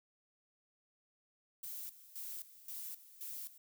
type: noise with tremolo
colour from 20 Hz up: violet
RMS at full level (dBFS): -45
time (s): 1.63-3.58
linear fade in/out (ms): 5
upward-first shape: square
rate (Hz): 1.9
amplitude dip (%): 80
effects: none